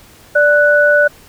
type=tone pair together; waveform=sine; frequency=587.3 / 1481.8 Hz; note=D5 / F#6; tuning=0 / +2 cents; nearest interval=octave + major third; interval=1602 cents; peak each=-10 dBFS; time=0.35-1.08 s; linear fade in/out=10 ms; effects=pink hiss -43 dBFS RMS until 1.28 s